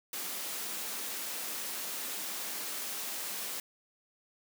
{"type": "high-pass noise", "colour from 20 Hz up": "white", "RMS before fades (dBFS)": -38, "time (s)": [0.13, 3.6], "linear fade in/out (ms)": 2, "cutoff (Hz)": 180, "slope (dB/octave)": 48, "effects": []}